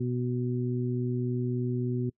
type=harmonic tone; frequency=123.47 Hz; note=B2; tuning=in tune; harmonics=1 / 2 / 3; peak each=-29 / -32 / -34 dBFS; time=0-2.1 s; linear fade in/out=10 ms; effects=noise-tail reverb RT60 0.1 s tail -24 dB re dry